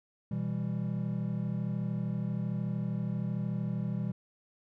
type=chord; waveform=triangle; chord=E minor; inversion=second; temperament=just; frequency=123.61 / 164.81 / 197.78 Hz; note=B2 / E3 / G3; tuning=+2 / 0 / +16 cents; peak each=-33 dBFS; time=0.31-4.12 s; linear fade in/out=5 ms; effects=none